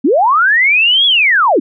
sine linear two-way sweep, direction up then down, 226.6 to 3410 to 226.6 Hz, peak -7 dBFS, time 0.04-1.6 s, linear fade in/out 10 ms, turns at 1.06 s, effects none

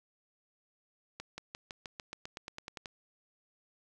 accelerating click train, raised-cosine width 0.2 ms, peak -24 dBFS, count 14, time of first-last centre 1.2-2.858 s, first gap 180 ms, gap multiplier 0.94, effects none

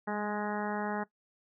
harmonic tone with a mistuned harmonic, 208.8 Hz, G#3, 10 cents sharp, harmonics 1 / 2 / 3 / 4 / 5 / 6 / 7 / 8 / 9, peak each -36 / -39 / -41 / -37 / -44 / -45 / -44 / -44 / -47 dBFS, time 0.07-1.04 s, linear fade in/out 10 ms, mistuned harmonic 1, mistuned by -17 cents, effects noise-tail reverb RT60 0.1 s tail -18 dB re dry

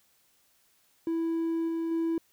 triangle tone with level steps, 329.6 Hz, E4, in tune, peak -24 / -26 / -23 dBFS, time 1.07-2.18 s, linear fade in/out 2 ms, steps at 1.68 / 1.91 s, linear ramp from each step 5 ms, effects tanh soft clip ceiling -20 dBFS + white hiss -67 dBFS RMS until 2.32 s

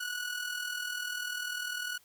sawtooth tone with amplitude modulation, 1467 Hz, F#6, 15 cents flat, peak -28 dBFS, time 0-1.98 s, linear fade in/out 10 ms, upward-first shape sine, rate 40.1 Hz, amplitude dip 60%, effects white hiss -64 dBFS RMS until 2.04 s

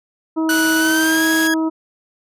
harmonic tone, 320 Hz, D#4, 49 cents sharp, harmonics 1 / 2 / 3 / 4, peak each -16 / -29 / -28 / -33 dBFS, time 0.36-1.7 s, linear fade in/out 20 ms
40% pulse tone with pitch glide, 1480 to 1651.7 Hz, F#6 to G#6, 0 to -10 cents, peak -16 dBFS, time 0.49-1.54 s, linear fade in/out 2 ms, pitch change +190 cents, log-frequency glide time 0.77-1.24 s
white high-pass noise, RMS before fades -26 dBFS, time 0.49-1.48 s, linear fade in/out 10 ms, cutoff 120 Hz, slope 24 dB/octave
effects resampled to 32000 Hz

